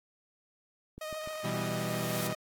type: click train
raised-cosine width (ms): 3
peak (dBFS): -32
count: 3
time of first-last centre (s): 0.98-1.275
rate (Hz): 6.79
type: noise with exponential growth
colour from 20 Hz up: white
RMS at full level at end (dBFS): -37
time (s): 0.98-2.27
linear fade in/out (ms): 1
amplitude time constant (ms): 280
type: tone with vibrato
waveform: sawtooth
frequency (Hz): 622.3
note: D#5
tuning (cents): 0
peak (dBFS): -33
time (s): 1.01-2.35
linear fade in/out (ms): 5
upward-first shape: sine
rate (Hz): 14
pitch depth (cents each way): 22
type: chord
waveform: sawtooth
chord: E minor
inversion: second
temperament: equal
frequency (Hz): 123.47 / 164.81 / 196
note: B2 / E3 / G3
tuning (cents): 0 / 0 / 0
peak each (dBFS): -33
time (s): 1.43-2.34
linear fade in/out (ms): 20
effects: AAC 64 kbps